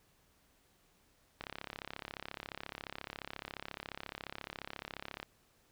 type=click train; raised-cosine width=0.3 ms; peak=-25 dBFS; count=132; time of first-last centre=1.41-5.229 s; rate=34.3 Hz; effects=pink hiss -70 dBFS RMS until 5.71 s